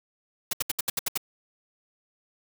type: noise bursts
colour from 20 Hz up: white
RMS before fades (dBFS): -26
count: 8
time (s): 0.51-1.176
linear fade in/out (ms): 5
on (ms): 22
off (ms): 70
effects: none